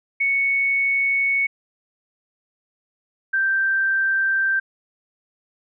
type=tone pair in turn; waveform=sine; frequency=2217 / 1567.7 Hz; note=C#7 / G6; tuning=0 / 0 cents; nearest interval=tritone; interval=600 cents; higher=first; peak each=-17 dBFS; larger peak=neither; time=0.2-1.47 / 3.33-4.6 s; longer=neither; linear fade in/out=10 ms; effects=none